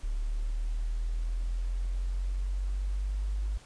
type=linear sweep; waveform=sine; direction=up; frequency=36.26 to 50.9 Hz; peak=-28 dBFS; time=0.03-3.58 s; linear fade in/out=10 ms; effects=pink hiss -55 dBFS RMS until 3.65 s + resampled to 22050 Hz